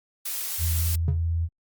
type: noise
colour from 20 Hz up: blue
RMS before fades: -30 dBFS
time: 0.25-0.96 s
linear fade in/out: 10 ms
type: tone with vibrato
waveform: sine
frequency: 83.2 Hz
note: E2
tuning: 17 cents sharp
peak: -22 dBFS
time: 0.58-1.49 s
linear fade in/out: 50 ms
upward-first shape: sine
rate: 18 Hz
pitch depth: 12 cents each way
type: tone with exponential decay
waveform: triangle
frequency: 137.9 Hz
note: C#3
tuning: 9 cents flat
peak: -17 dBFS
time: 1.08-1.23 s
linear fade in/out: 2 ms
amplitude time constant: 31 ms
effects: Opus 48 kbps